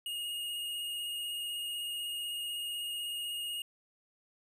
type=tone with vibrato; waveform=square; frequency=2859 Hz; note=F7; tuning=40 cents sharp; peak=-36 dBFS; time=0.06-3.62 s; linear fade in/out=2 ms; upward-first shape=square; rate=16 Hz; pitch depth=11 cents each way; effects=none